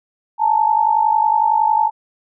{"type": "tone pair together", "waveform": "sine", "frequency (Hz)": [856.1, 907], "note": ["A5", "A#5"], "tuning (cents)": [-48, -48], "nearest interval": "minor second", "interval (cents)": 100, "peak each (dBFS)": -15, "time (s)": [0.38, 1.91], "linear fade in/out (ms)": 50, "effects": []}